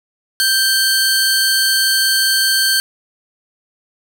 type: tone pair together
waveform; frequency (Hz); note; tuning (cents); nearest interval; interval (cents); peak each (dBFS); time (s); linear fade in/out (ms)
sawtooth; 1568 / 4435; G6 / C#8; 0 / 0; octave + tritone; 1800; -12; 0.4-2.8; 0
effects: none